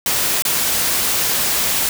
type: noise with dropouts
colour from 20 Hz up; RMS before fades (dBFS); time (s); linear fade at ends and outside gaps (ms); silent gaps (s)
white; -18; 0.06-1.89; 1; 0.422-0.451
effects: none